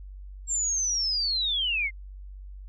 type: linear sweep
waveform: sine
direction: down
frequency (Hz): 7490 to 2049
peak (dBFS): -24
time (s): 0.47-1.91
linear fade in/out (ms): 50
effects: added 48 Hz sine -39 dBFS peak until 2.68 s